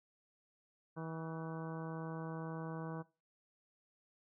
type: harmonic tone with a mistuned harmonic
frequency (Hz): 161.6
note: E3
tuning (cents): -34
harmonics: 1 / 2 / 3 / 4 / 5 / 6 / 7 / 8 / 9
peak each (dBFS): -43 / -48 / -49 / -53 / -54 / -53 / -53 / -62 / -55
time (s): 0.96-3.03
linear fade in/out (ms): 20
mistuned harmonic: 9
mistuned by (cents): +52
effects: noise-tail reverb RT60 0.3 s tail -20 dB re dry